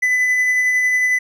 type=tone with tremolo; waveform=triangle; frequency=2002 Hz; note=B6; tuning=23 cents sharp; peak=-11 dBFS; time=0.02-1.19 s; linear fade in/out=10 ms; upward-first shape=sine; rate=11 Hz; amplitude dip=25%; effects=none